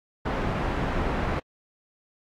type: low-pass noise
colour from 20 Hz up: pink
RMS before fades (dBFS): -27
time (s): 0.25-1.4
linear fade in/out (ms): 10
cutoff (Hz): 1600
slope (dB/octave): 12
effects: AAC 64 kbps